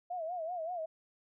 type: tone with vibrato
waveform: sine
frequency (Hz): 680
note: F5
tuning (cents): -46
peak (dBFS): -35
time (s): 0.1-0.86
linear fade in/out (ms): 10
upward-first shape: sine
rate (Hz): 5.2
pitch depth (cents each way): 130
effects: none